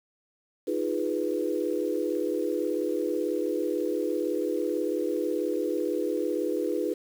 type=chord; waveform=sine; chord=F half-diminished seventh; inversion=third; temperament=equal; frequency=311.1 / 349.2 / 415.3 / 493.9 Hz; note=Eb4 / F4 / Ab4 / Cb5; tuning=0 / 0 / 0 / 0 cents; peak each=-31 dBFS; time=0.67-6.94 s; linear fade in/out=10 ms; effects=8-bit